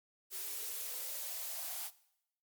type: noise with high-pass filter sweep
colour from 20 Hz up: blue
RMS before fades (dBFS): -41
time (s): 0.3-1.91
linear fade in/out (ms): 50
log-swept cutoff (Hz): 360 to 780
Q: 5.2
effects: noise-tail reverb RT60 0.8 s tail -19 dB re dry + MP3 96 kbps